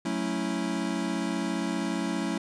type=chord; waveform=square; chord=F# minor seventh; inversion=none; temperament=equal; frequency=185 / 220 / 277.2 / 329.6 Hz; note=F#3 / A3 / C#4 / E4; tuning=0 / 0 / 0 / 0 cents; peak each=-34 dBFS; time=0.05-2.38 s; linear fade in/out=5 ms; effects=resampled to 22050 Hz